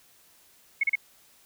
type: tone bursts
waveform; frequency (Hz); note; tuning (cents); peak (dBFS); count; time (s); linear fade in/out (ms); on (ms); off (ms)
sine; 2187; C#7; -24; -20; 3; 0.81-0.955; 5; 25; 35
effects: white hiss -59 dBFS RMS until 1.45 s